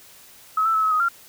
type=tone with pitch steps; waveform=sine; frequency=1283 / 1327 / 1299 / 1284 / 1253 / 1381 Hz; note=E6 / E6 / E6 / E6 / D#6 / F6; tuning=-47 / +11 / -26 / -46 / +12 / -20 cents; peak=-17 dBFS; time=0.57-1.086 s; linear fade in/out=5 ms; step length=86 ms; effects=white hiss -48 dBFS RMS until 1.28 s